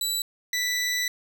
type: tone pair in turn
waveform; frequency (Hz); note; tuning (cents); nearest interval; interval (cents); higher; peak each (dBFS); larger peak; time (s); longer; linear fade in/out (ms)
20% pulse; 3951 / 1975.5; B7 / B6; 0 / 0; octave; 1200; first; -19; neither; 0.01-0.22 / 0.53-1.08; second; 2
effects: none